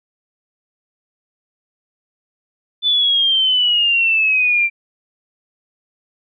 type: exponential sweep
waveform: sine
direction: down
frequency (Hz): 3520 to 2353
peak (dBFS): -12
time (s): 2.82-4.7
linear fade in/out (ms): 50
effects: none